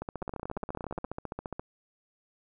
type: two click trains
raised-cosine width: 1 ms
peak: -21 / -22 dBFS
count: 24 / 15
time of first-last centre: 0.02-1.595 / 0.22-1.044 s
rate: 14.6 / 17 Hz
effects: none